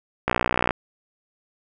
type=click train; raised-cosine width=0.5 ms; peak=-5 dBFS; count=27; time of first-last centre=0.28-0.708 s; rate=60.8 Hz; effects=none